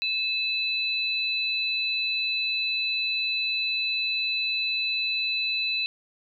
sine tone pair together, 2607 / 3992 Hz, E7 / B7, -20 / +18 cents, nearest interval perfect fifth, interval 738 cents, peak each -27 dBFS, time 0.02-5.86 s, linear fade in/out 0 ms, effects none

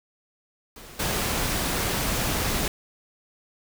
pink noise with level steps, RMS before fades -44 / -26 dBFS, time 0.76-2.68 s, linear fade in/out 2 ms, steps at 0.99 s, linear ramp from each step 10 ms, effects none

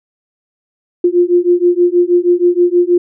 sine beating tone pair, 349.2 / 355.5 Hz, F4 / F4, 0 / +31 cents, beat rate 6.3 Hz, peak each -11 dBFS, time 1.04-2.98 s, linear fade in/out 5 ms, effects none

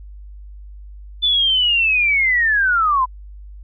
sine linear sweep, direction down, 3520 to 983 Hz, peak -13 dBFS, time 1.22-3.06 s, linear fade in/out 20 ms, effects added 50 Hz sine -34 dBFS peak until 3.63 s

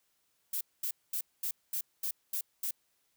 violet noise bursts, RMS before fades -34 dBFS, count 8, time 0.53-2.71 s, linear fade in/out 5 ms, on 80 ms, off 220 ms, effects white hiss -75 dBFS RMS until 3.16 s

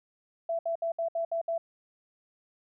sine tone bursts, 667 Hz, E5, 20 cents sharp, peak -27 dBFS, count 7, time 0.49-1.58 s, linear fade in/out 5 ms, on 100 ms, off 65 ms, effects none

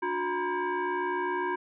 sine tone with frequency modulation, 293.7 Hz, D4, in tune, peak -27 dBFS, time 0.02-1.56 s, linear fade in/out 10 ms, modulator 655 Hz, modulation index 2, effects none

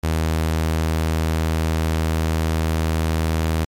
sawtooth tone, 80.1 Hz, E2, 49 cents flat, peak -14 dBFS, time 0.03-3.65 s, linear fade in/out 10 ms, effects MP3 64 kbps

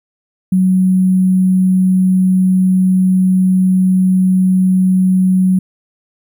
sine tone with sample-and-hold, 186 Hz, F#3, 9 cents sharp, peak -8 dBFS, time 0.52-5.59 s, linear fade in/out 5 ms, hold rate 11025 Hz, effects none

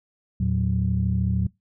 sine tone cluster, 81 / 114.1 / 185.6 Hz, E2 / A#2 / F#3, -30 / -37 / +6 cents, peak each -24 dBFS, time 0.4-1.47 s, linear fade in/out 5 ms, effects noise-tail reverb RT60 0.2 s tail -23 dB re dry + tanh soft clip ceiling -11 dBFS

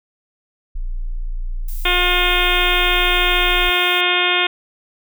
sine tone, 29.14 Hz, A#0, in tune, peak -20 dBFS, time 0.75-3.7 s, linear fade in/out 10 ms
violet noise, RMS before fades -36 dBFS, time 1.68-4.01 s, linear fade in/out 5 ms
harmonic tone, 357.3 Hz, F4, 40 cents sharp, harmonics 1 / 2 / 3 / 4 / 5 / 6 / 7 / 8 / 9 / 10, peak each -24 / -25 / -25 / -23 / -27 / -22 / -21 / -25 / -22 / -23 dBFS, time 1.85-4.47 s, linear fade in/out 5 ms
effects none

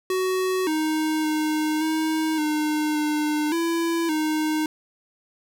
square tone with pitch steps, 373 / 311.9 / 308.5 / 315.6 / 304.3 / 301.7 / 334.4 / 309.6 Hz, F#4 / D#4 / D#4 / D#4 / D#4 / D4 / E4 / D#4, +14 / +4 / -15 / +25 / -38 / +47 / +25 / -9 cents, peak -22 dBFS, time 0.1-4.66 s, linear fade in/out 2 ms, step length 570 ms, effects none

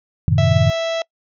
sine chord, F# diminished seventh, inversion none, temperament equal, 92.5 / 110 / 130.81 / 155.56 Hz, F#2 / A2 / C3 / Eb3, 0 / 0 / 0 / 0 cents, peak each -18 dBFS, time 0.28-0.7 s, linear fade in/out 0 ms
harmonic tone, 659.3 Hz, E5, in tune, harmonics 1 / 2 / 3 / 4 / 5 / 6 / 7 / 8 / 9 / 10, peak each -19 / -33 / -32 / -34 / -31 / -35 / -46 / -40 / -43 / -44 dBFS, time 0.38-1.02 s, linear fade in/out 2 ms
effects noise-tail reverb RT60 0.1 s tail -26 dB re dry

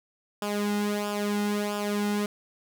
sawtooth tone with flanger, 206.4 Hz, G#3, 10 cents flat, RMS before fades -28 dBFS, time 0.42-2.26 s, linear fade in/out 2 ms, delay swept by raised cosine 0.48 to 1.78 ms, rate 1.5 Hz, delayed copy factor -0.7, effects none

